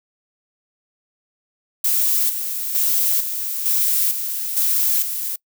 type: noise with tremolo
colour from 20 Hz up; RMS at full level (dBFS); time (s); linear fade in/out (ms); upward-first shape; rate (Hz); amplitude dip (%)
violet; -18; 1.84-5.36; 5; square; 1.1; 55
effects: noise-tail reverb RT60 0.1 s tail -25 dB re dry